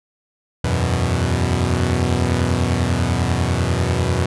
sawtooth chord, E suspended second, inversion none, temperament equal, 82.41 / 92.5 / 123.47 Hz, E2 / F#2 / B2, 0 / 0 / 0 cents, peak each -17 dBFS, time 0.64-4.26 s, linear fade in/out 5 ms, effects resampled to 24000 Hz

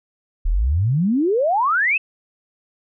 sine exponential sweep, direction up, 34.65 to 2705 Hz, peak -15 dBFS, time 0.45-1.98 s, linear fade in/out 10 ms, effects none

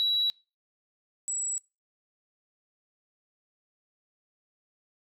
sine tone pair in turn, 3905 / 7810 Hz, B7 / B8, -20 / -20 cents, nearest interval octave, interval 1200 cents, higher second, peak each -22 / -29 dBFS, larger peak first, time 0-0.3 / 1.28-1.58 s, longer neither, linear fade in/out 0 ms, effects noise-tail reverb RT60 0.3 s tail -24 dB re dry + tanh soft clip ceiling -19 dBFS

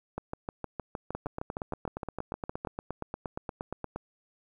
two click trains, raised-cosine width 1 ms, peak -20 / -20 dBFS, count 25 / 17, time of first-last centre 1.15-3.96 / 0.18-2.649 s, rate 8.54 / 6.48 Hz, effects 10-bit

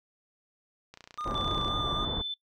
click train, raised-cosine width 0.2 ms, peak -29 dBFS, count 23, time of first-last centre 0.94-1.681 s, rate 29.7 Hz
triangle tone with vibrato, 1200 Hz, D6, 37 cents sharp, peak -31 dBFS, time 1.18-2.05 s, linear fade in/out 5 ms, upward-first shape sine, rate 3.8 Hz, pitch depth 35 cents each way
pink low-pass noise, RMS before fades -34 dBFS, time 1.25-2.22 s, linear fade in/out 10 ms, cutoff 1200 Hz, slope 24 dB/octave
sine tone with tremolo, 3520 Hz, A7, in tune, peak -30 dBFS, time 1.35-2.34 s, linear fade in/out 2 ms, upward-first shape triangle, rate 20 Hz, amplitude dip 30%
effects noise-tail reverb RT60 0.1 s tail -22 dB re dry

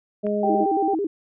harmonic tone, 207.7 Hz, G#3, in tune, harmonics 1 / 2 / 3, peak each -25 / -25 / -25 dBFS, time 0.23-0.65 s, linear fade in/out 20 ms
click, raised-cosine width 0.5 ms, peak -25 dBFS, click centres 0.267 s
sine tone, 784 Hz, G5, in tune, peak -21 dBFS, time 0.43-0.95 s, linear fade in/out 5 ms
sine tone with vibrato, 359.1 Hz, F4, 48 cents sharp, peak -21 dBFS, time 0.44-1.07 s, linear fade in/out 5 ms, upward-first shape square, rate 9.1 Hz, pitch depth 200 cents each way
effects none

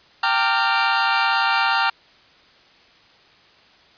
sawtooth chord, G minor seventh, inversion none, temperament equal with one note detuned, 784 / 912.1 / 1174.7 / 1396.9 Hz, G5 / Bb5 / D6 / F6, 0 / -38 / 0 / 0 cents, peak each -19 / -18 / -22 / -17 dBFS, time 0.23-1.9 s, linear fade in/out 5 ms, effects white hiss -52 dBFS RMS until 3.97 s + resampled to 11025 Hz

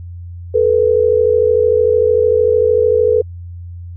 sine tone pair together, 435.1 / 488.4 Hz, A4 / B4, -19 / -19 cents, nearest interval major second, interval 200 cents, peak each -12 dBFS, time 0.54-3.22 s, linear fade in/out 10 ms, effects added 87 Hz sine -27 dBFS peak until 3.96 s

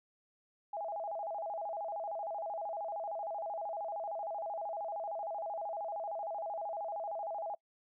sine tone with vibrato, 734 Hz, F#5, 14 cents flat, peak -36 dBFS, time 0.73-7.55 s, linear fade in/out 5 ms, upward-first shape square, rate 13 Hz, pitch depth 190 cents each way, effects noise-tail reverb RT60 0.1 s tail -25 dB re dry

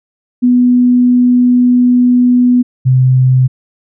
sine tone pair in turn, 246.9 / 128.92 Hz, B3 / C3, 0 / -25 cents, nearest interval major seventh, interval 1125 cents, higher first, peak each -5 dBFS, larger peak neither, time 0.42-2.63 / 2.85-3.48 s, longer first, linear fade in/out 20 ms, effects none

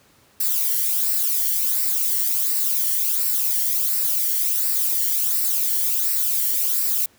violet noise with flanger, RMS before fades -21 dBFS, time 0.4-7.06 s, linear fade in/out 5 ms, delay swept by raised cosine 0.3 to 0.81 ms, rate 1.4 Hz, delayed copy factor -0.55, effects pink hiss -56 dBFS RMS until 7.18 s + high-pass 80 Hz 12 dB/octave

